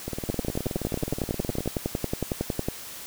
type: two click trains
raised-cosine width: 2 ms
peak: -17 / -12 dBFS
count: 31 / 27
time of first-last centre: 0.08-1.659 / 0.3-2.685 s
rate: 19 / 10.9 Hz
effects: white hiss -40 dBFS RMS until 3.06 s